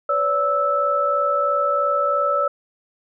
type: tone cluster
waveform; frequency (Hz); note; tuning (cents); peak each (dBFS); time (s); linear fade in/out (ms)
sine; 510 / 573 / 1313; C5 / D5 / E6; -44 / -43 / -7; -28 / -21 / -19; 0.09-2.48; 5
effects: none